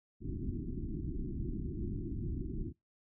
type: low-pass noise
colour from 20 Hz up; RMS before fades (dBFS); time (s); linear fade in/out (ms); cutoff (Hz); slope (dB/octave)
pink; -38; 0.2-2.73; 50; 370; 96
effects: noise-tail reverb RT60 0.2 s tail -25 dB re dry